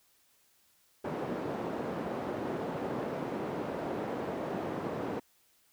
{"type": "band-pass noise", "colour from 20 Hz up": "white", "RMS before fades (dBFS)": -36, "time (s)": [1.04, 5.2], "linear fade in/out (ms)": 10, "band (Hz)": [170, 550], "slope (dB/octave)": 12, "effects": ["white hiss -68 dBFS RMS until 5.72 s"]}